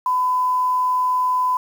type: tone with quantisation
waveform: sine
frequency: 1006 Hz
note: B5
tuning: 32 cents sharp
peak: -16 dBFS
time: 0.06-1.57 s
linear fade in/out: 2 ms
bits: 7
effects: none